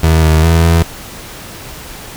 30% pulse tone with pitch steps, 80.5 / 78.8 / 82.6 / 83.4 Hz, E2 / D#2 / E2 / E2, -41 / +23 / +4 / +21 cents, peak -4 dBFS, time 0.03-0.83 s, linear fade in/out 5 ms, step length 200 ms, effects pink hiss -30 dBFS RMS until 2.16 s

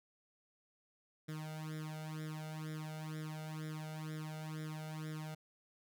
sawtooth tone with flanger, 155.6 Hz, D#3, in tune, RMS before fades -44 dBFS, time 1.28-5.35 s, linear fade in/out 10 ms, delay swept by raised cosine 0.55 to 1.42 ms, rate 2.1 Hz, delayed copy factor +0.9, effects none

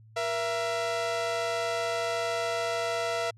sawtooth tone pair together, 473.8 / 670 Hz, A#4 / E5, +28 / +28 cents, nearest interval tritone, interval 600 cents, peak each -29 / -25 dBFS, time 0.16-3.31 s, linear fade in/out 10 ms, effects added 110 Hz sine -51 dBFS peak until 3.37 s + low-pass 7000 Hz 12 dB/octave

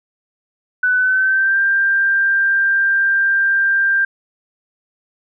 sine tone with pitch glide, 1497 to 1586 Hz, F#6 to G6, +20 to +20 cents, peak -12 dBFS, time 0.83-4.05 s, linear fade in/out 5 ms, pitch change +100 cents, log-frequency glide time 0.95-1.6 s, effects none

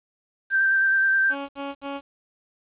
sine tone with vibrato, 1568 Hz, G6, in tune, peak -17 dBFS, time 0.5-1.35 s, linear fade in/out 50 ms, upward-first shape square, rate 9.5 Hz, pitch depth 13 cents each way
15% pulse tone bursts, 279.3 Hz, C#4, 13 cents sharp, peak -23 dBFS, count 3, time 1.29-2.012 s, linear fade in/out 50 ms, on 200 ms, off 61 ms
effects resampled to 8000 Hz + 9-bit

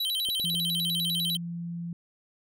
square tone with vibrato, 3501 Hz, A7, 9 cents flat, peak -27 dBFS, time 0-1.37 s, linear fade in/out 5 ms, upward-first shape square, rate 10 Hz, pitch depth 200 cents each way
clicks, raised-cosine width 2 ms, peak -31 dBFS, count 3, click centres 0.288 / 0.398 / 0.543 s
sine tone, 170.7 Hz, F3, 39 cents flat, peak -32 dBFS, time 0.44-1.93 s, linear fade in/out 2 ms
effects none

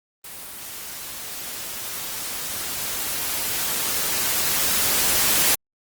white noise with level ramp, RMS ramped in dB -37 to -18 dBFS, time 0.24-5.55 s, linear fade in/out 5 ms, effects Opus 24 kbps

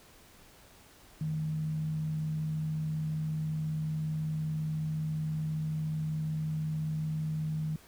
sine tone with frequency modulation, 155.56 Hz, D#3, in tune, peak -30 dBFS, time 1.21-7.76 s, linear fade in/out 2 ms, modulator 65.4 Hz, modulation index 0.22, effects pink hiss -57 dBFS RMS until 7.87 s

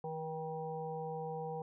harmonic tone with a mistuned harmonic, 159.8 Hz, D#3, 47 cents sharp, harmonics 1 / 3 / 5 / 6, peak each -44 / -41 / -43 / -51 dBFS, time 0.04-1.62 s, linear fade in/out 2 ms, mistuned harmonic 5, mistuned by -27 cents, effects none

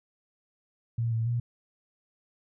sine tone with pitch steps, 116.1 / 113.3 / 119.3 Hz, A#2 / A#2 / A#2, -7 / -49 / +41 cents, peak -25 dBFS, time 0.98-1.4 s, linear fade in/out 5 ms, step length 140 ms, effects none

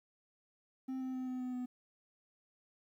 triangle tone with pitch steps, 261.6 / 259.2 / 256.8 / 254.4 / 252.1 / 249.8 Hz, C4 / C4 / C4 / C4 / B3 / B3, 0 / -16 / -32 / -48 / +36 / +20 cents, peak -35 dBFS, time 0.88-1.66 s, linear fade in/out 10 ms, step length 130 ms, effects 12-bit

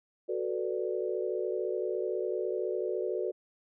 sine chord, B minor seventh, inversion second, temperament equal, 370 / 440 / 493.9 / 587.3 Hz, F#4 / A4 / B4 / D5, 0 / 0 / 0 / 0 cents, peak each -33 / -35 / -36 / -38 dBFS, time 0.28-3.32 s, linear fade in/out 20 ms, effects none

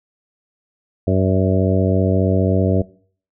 harmonic tone with a mistuned harmonic, 95 Hz, F#2, 46 cents sharp, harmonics 1 / 2 / 3 / 4 / 5 / 6 / 7, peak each -17 / -20 / -22 / -23 / -24 / -25 / -25 dBFS, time 1.07-2.82 s, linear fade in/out 5 ms, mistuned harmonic 7, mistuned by -30 cents, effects noise-tail reverb RT60 0.5 s tail -21 dB re dry

